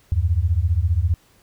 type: beating tone pair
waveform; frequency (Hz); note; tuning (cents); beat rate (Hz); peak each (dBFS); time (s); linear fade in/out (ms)
sine; 77.78 / 92.78; D#2 / F#2; 0 / +5; 15; -19; 0.12-1.14; 0
effects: pink hiss -57 dBFS RMS until 1.42 s